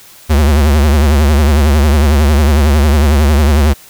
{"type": "tone with vibrato", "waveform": "square", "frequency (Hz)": 73.42, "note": "D2", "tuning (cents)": 0, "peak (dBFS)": -7, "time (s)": [0.29, 3.74], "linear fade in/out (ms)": 20, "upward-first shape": "triangle", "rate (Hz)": 11, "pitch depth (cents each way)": 150, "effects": ["white hiss -39 dBFS RMS until 3.89 s"]}